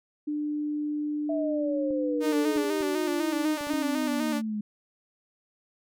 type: tone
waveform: sine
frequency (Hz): 297.9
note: D4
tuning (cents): +25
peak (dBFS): -27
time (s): 0.27-2.65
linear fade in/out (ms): 10
type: exponential sweep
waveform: sine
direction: down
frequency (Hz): 659.3 to 207.7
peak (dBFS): -28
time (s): 1.29-4.61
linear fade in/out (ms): 5
type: clicks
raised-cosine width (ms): 2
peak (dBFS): -31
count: 6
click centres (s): 1.907 / 2.562 / 2.807 / 3.61 / 3.67 / 3.736
type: tone with vibrato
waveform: sawtooth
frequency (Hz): 300.1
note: D4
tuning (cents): +38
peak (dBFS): -24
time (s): 2.2-4.42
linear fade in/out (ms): 50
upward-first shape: square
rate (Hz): 4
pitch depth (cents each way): 47
effects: none